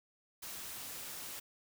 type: noise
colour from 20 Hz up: white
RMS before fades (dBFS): -45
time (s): 0.42-1.4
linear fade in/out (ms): 10
effects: none